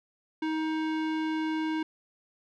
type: tone with low-pass filter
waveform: square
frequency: 315.1 Hz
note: D#4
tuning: 22 cents sharp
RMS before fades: -30 dBFS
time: 0.42-1.83 s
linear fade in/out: 5 ms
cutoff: 2800 Hz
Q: 0.95
effects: none